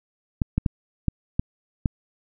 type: clicks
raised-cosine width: 5 ms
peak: -8 dBFS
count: 6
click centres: 0.418 / 0.58 / 0.662 / 1.083 / 1.395 / 1.858 s
effects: none